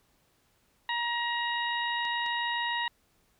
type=harmonic tone; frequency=947 Hz; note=A#5; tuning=27 cents sharp; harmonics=1 / 2 / 3 / 4; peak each=-32 / -32 / -37 / -37 dBFS; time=0.89-2.88 s; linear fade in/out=2 ms
type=clicks; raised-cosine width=0.2 ms; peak=-28 dBFS; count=2; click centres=2.052 / 2.263 s
effects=pink hiss -69 dBFS RMS until 3.39 s